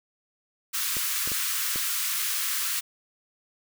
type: high-pass noise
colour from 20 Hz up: white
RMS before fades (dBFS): -28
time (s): 0.73-2.81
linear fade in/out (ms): 20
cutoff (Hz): 1100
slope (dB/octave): 48
type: clicks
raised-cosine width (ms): 2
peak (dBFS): -24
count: 4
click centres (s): 0.968 / 1.275 / 1.318 / 1.759
effects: none